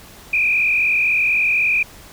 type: tone with frequency modulation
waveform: sine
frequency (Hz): 2448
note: D#7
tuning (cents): -29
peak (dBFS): -14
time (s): 0.33-1.83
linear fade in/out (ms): 5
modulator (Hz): 43.9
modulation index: 2.1
effects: pink hiss -42 dBFS RMS until 2.12 s